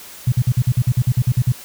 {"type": "tone bursts", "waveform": "sine", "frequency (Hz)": 123.5, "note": "B2", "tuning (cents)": 0, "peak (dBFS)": -11, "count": 13, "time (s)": [0.27, 1.521], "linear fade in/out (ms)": 5, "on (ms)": 51, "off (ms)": 49, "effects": ["white hiss -38 dBFS RMS until 1.64 s"]}